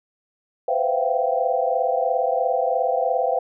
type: tone cluster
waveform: sine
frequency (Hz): 501 / 524 / 665 / 702 / 780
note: B4 / C5 / E5 / F5 / G5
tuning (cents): +25 / +2 / +15 / +9 / -9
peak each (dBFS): -25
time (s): 0.68-3.39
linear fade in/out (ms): 5
effects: none